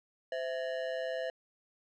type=ring-modulated tone; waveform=square; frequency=587.3 Hz; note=D5; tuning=in tune; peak=-31 dBFS; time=0.32-1.3 s; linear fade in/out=2 ms; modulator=70.2 Hz; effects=low-pass 3000 Hz 12 dB/octave